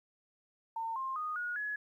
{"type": "tone with pitch steps", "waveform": "sine", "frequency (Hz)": [906, 1058.9, 1237.6, 1446.5, 1690.7], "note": ["A#5", "C6", "D#6", "F#6", "G#6"], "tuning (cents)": [-50, 20, -10, -40, 30], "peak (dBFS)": -34, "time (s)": [0.76, 1.76], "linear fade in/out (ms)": 5, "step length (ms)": 200, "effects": ["12-bit"]}